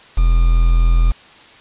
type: tone with quantisation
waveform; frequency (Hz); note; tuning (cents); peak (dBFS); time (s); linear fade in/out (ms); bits
triangle; 41.98; E1; +32; -7; 0.17-1.12; 10; 5
effects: white hiss -43 dBFS RMS until 1.6 s + resampled to 8000 Hz